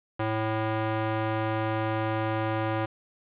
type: tone with band-pass filter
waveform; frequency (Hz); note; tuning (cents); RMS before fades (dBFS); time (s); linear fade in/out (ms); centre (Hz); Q
square; 110; A2; 0; -28; 0.19-2.86; 10; 840; 0.59
effects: resampled to 8000 Hz + 8-bit